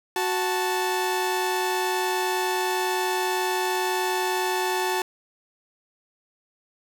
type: tone pair together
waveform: sawtooth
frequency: 369.6 / 879 Hz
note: F#4 / A5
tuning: -2 / -2 cents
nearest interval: octave + minor third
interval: 1500 cents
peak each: -22 dBFS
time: 0.16-5.02 s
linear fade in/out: 2 ms
effects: none